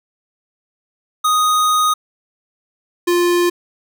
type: tone pair in turn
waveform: square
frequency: 1244.5 / 350.1 Hz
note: D#6 / F4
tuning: 0 / +4 cents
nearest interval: octave + minor seventh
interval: 2196 cents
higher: first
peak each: -13 dBFS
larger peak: neither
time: 1.24-1.94 / 3.07-3.5 s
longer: first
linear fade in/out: 10 ms
effects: none